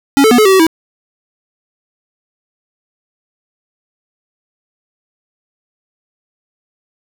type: tone with pitch steps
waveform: square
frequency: 278.1 / 438 / 244 / 429.2 / 384.3 / 379.8 / 323.9 Hz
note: C#4 / A4 / B3 / A4 / G4 / F#4 / E4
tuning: +6 / -8 / -21 / -43 / -34 / +45 / -30 cents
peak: -6 dBFS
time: 0.17-0.667 s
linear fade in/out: 0 ms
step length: 71 ms
effects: none